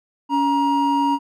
triangle tone pair together, 281.2 / 945.8 Hz, C#4 / A#5, +25 / +25 cents, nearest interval octave + major sixth, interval 2100 cents, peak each -18 / -16 dBFS, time 0.29-1.19 s, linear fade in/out 50 ms, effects none

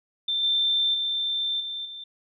sine tone with level steps, 3566 Hz, A7, 22 cents sharp, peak -23 / -20 / -24 / -30 / -36 dBFS, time 0.28-2.04 s, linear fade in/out 5 ms, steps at 0.43 / 0.94 / 1.6 / 1.85 s, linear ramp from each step 5 ms, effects none

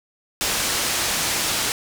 white low-pass noise, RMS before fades -23 dBFS, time 0.41-1.72 s, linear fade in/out 0 ms, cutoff 8200 Hz, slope 12 dB/octave, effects none

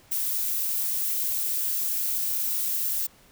violet noise, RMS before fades -27 dBFS, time 0.11-3.07 s, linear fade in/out 10 ms, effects pink hiss -56 dBFS RMS until 3.31 s

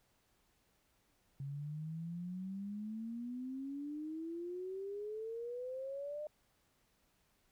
sine exponential sweep, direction up, 136.5 to 609 Hz, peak -40 dBFS, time 1.4-6.27 s, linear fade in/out 2 ms, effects pink hiss -75 dBFS RMS until 7.51 s

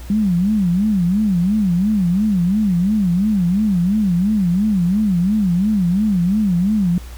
sine tone with vibrato, 193.2 Hz, G3, 25 cents flat, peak -13 dBFS, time 0.1-6.98 s, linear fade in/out 2 ms, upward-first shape sine, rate 2.9 Hz, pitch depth 210 cents each way, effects added 60 Hz sine -31 dBFS peak until 7.17 s + pink hiss -42 dBFS RMS until 7.17 s

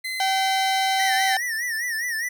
30% pulse tone, 2049 Hz, C7, 37 cents flat, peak -24 dBFS, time 0.04-1.36 s, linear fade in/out 10 ms
harmonic tone, 770 Hz, G5, 31 cents flat, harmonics 1 / 2 / 3 / 4 / 5 / 6 / 7 / 8 / 9, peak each -21 / -32 / -37 / -30 / -33 / -40 / -36 / -37 / -44 dBFS, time 0.2-1.37 s, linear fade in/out 2 ms
square tone with vibrato, 1864.7 Hz, A#6, in tune, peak -25 dBFS, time 0.99-2.29 s, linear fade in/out 10 ms, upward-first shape sine, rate 4.9 Hz, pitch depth 110 cents each way
effects none

